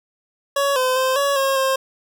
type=tone with pitch steps; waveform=25% pulse; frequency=560 / 512 / 520 / 562 / 541 / 532 Hz; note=C#5 / C5 / C5 / C#5 / C#5 / C5; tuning=+18 / -38 / -11 / +24 / -42 / +29 cents; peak=-13 dBFS; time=0.56-1.76 s; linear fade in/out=5 ms; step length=200 ms; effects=none